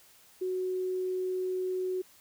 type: tone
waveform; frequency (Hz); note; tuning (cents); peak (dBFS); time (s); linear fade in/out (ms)
sine; 370; F#4; 0; -29; 0.41-2.02; 10
effects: white hiss -59 dBFS RMS until 2.2 s